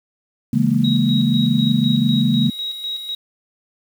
sine chord, A# half-diminished seventh, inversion first, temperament equal, 138.59 / 164.81 / 207.7 / 233.1 Hz, C#3 / E3 / G#3 / A#3, 0 / 0 / 0 / 0 cents, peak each -20 / -22 / -19 / -17 dBFS, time 0.53-2.5 s, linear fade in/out 5 ms
sine tone with tremolo, 3816 Hz, A#7, 40 cents sharp, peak -22 dBFS, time 0.84-3.15 s, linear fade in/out 5 ms, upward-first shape square, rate 4 Hz, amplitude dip 50%
effects 7-bit

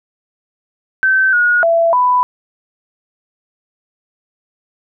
sine tone with pitch steps, 1543 / 1446 / 669 / 994 Hz, G6 / F#6 / E5 / B5, -28 / -40 / +25 / +11 cents, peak -9 dBFS, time 1.03-2.23 s, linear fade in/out 0 ms, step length 300 ms, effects none

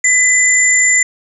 sine tone pair together, 2010 / 7168 Hz, B6 / A8, +30 / +31 cents, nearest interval octave + minor seventh, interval 2201 cents, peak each -11 dBFS, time 0.04-1.03 s, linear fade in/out 5 ms, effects none

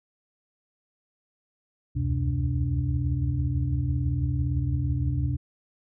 sine tone cluster, 70.9 / 77 / 88.8 / 128.1 / 290.2 Hz, C#2 / D#2 / F2 / C3 / D4, +40 / -17 / +29 / -36 / -21 cents, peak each -29 / -35 / -30 / -26 / -35 dBFS, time 1.95-5.37 s, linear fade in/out 20 ms, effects none

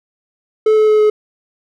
triangle tone with pitch steps, 433.5 / 430.8 / 428 / 425.3 Hz, A4 / A4 / A4 / G#4, -26 / -37 / -48 / +41 cents, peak -6 dBFS, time 0.66-1.1 s, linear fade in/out 5 ms, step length 110 ms, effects none

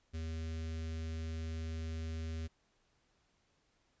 square tone with notch filter, 80.5 Hz, E2, 41 cents flat, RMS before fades -40 dBFS, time 0.13-2.48 s, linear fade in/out 20 ms, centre 890 Hz, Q 0.74, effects pink hiss -75 dBFS RMS until 4 s + resampled to 16000 Hz

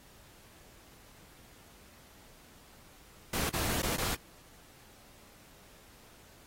pink noise with dropouts, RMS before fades -33 dBFS, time 3.33-4.15 s, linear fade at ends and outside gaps 5 ms, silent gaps 3.496-3.536 / 3.822-3.829 / 3.966-3.98 s, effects pink hiss -58 dBFS RMS until 6.46 s + AAC 48 kbps

